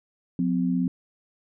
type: tone pair together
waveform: sine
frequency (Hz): 179.3 / 256.5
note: F3 / C4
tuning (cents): +46 / -34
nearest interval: tritone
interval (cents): 620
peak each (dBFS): -24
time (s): 0.39-0.88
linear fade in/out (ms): 2
effects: none